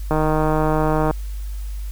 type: click train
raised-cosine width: 1 ms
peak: -6 dBFS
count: 156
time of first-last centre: 0.11-1.11 s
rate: 155 Hz
effects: added 50 Hz sine -25 dBFS peak until 1.91 s + white hiss -47 dBFS RMS until 1.91 s

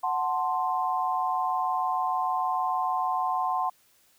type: chord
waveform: sine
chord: F# diminished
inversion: none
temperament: equal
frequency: 740 / 880 / 1046.5 Hz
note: F#5 / A5 / C6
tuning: 0 / 0 / 0 cents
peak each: -28 / -31 / -28 dBFS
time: 0.03-3.7 s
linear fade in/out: 10 ms
effects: white hiss -63 dBFS RMS until 4.18 s

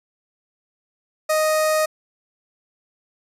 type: tone with notch filter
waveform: sawtooth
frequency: 622.3 Hz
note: D#5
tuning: in tune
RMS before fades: -19 dBFS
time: 1.29-1.86 s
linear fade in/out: 10 ms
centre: 3200 Hz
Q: 1.7
effects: resampled to 32000 Hz

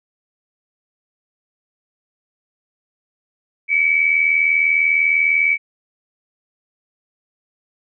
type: tone pair together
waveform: sine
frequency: 2217 / 2297 Hz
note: C#7 / D7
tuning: 0 / -39 cents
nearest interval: minor second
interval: 61 cents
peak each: -19 / -14 dBFS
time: 3.68-5.58 s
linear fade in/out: 50 ms
effects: none

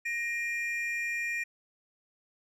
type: tone pair together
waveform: triangle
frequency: 1868.3 / 2400 Hz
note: A#6 / D7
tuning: +3 / +37 cents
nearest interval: major third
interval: 434 cents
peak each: -32 / -31 dBFS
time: 0.05-1.44 s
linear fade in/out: 10 ms
effects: none

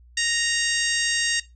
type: harmonic tone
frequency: 932.3 Hz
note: A#5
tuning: in tune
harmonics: 2 / 3 / 4 / 5 / 6 / 7 / 8 / 9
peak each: -26 / -28 / -29 / -30 / -31 / -31 / -32 / -33 dBFS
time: 0.17-1.4 s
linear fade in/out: 5 ms
effects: noise-tail reverb RT60 0.2 s tail -17 dB re dry + added 60 Hz sine -48 dBFS peak until 1.55 s

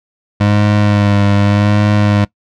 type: tone with vibrato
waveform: 25% pulse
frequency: 102.6 Hz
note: G#2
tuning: 21 cents flat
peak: -5 dBFS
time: 0.4-2.25 s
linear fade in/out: 10 ms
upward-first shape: sine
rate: 0.85 Hz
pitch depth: 27 cents each way
effects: noise-tail reverb RT60 0.1 s tail -21 dB re dry + low-pass 4000 Hz 12 dB/octave

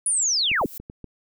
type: linear sweep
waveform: sine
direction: down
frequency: 10010 to 146.83 Hz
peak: -19 dBFS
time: 0.06-0.66 s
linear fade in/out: 2 ms
type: noise with exponential growth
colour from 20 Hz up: violet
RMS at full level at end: -34 dBFS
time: 0.42-0.78 s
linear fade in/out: 5 ms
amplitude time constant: 77 ms
type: clicks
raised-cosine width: 3 ms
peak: -24 dBFS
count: 5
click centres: 0.516 / 0.614 / 0.8 / 0.899 / 1.043 s
effects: none

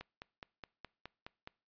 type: click train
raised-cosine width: 0.3 ms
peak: -29 dBFS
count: 8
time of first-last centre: 0.01-1.474 s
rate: 4.78 Hz
effects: noise-tail reverb RT60 0.4 s tail -24 dB re dry + resampled to 11025 Hz

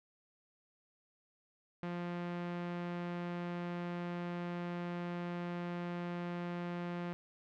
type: tone with low-pass filter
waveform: sawtooth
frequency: 174.61 Hz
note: F3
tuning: in tune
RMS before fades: -40 dBFS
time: 1.83-7.13 s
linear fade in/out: 0 ms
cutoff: 2400 Hz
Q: 0.88
effects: none

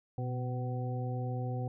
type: harmonic tone with a mistuned harmonic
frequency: 126 Hz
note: B2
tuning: 35 cents sharp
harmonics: 1 / 2 / 3 / 4 / 6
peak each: -33 / -43 / -47 / -43 / -44 dBFS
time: 0.18-1.68 s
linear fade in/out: 2 ms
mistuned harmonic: 1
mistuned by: -46 cents
effects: none

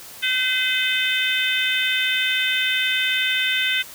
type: harmonic tone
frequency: 511 Hz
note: C5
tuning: 41 cents flat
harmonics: 3 / 4 / 5 / 6 / 7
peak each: -25 / -25 / -25 / -25 / -25 dBFS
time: 0.22-3.83 s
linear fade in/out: 20 ms
effects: white hiss -40 dBFS RMS until 3.94 s

